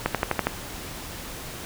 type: accelerating click train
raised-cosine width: 0.5 ms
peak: -6 dBFS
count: 6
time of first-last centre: 0.06-0.47 s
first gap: 87 ms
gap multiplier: 0.97
effects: pink hiss -37 dBFS RMS until 1.65 s